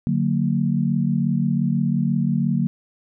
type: chord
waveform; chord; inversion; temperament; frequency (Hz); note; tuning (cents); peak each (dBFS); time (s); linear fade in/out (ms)
sine; D augmented; none; just; 146.83 / 183.54 / 229.4; D3 / F#3 / A#3; 0 / -14 / -28; -22; 0.07-2.67; 0
effects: none